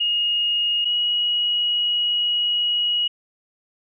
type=tone pair in turn; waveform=sine; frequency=2863 / 2903 Hz; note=F7 / F#7; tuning=+42 / -34 cents; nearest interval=unison; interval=24 cents; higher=second; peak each=-18 dBFS; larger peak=neither; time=0-0.85 / 0.85-3.08 s; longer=second; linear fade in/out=10 ms; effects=none